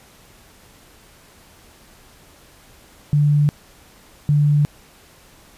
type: tone pair in turn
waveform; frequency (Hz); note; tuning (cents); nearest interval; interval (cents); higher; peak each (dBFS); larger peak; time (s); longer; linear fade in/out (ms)
sine; 146.83 / 146.83; D3 / D3; 0 / 0; unison; 0; neither; -12; neither; 3.13-3.49 / 4.29-4.65; neither; 0
effects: pink hiss -49 dBFS RMS until 5.57 s + resampled to 32000 Hz